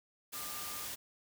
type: tone in noise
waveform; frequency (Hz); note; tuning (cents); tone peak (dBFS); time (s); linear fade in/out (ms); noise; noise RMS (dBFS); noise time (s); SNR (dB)
sine; 1200; D6; +37; -49; 0.33-0.86; 20; white; -42; 0.32-0.96; -10
effects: none